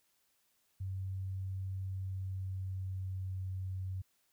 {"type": "tone with pitch glide", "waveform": "sine", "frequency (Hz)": [95.2, 93.94], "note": ["F#2", "F#2"], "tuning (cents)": [50, 27], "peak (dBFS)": -36, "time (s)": [0.8, 4.02], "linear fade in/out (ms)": 10, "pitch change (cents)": -23, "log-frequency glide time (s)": [1.75, 3.43], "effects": ["white hiss -75 dBFS RMS until 4.32 s"]}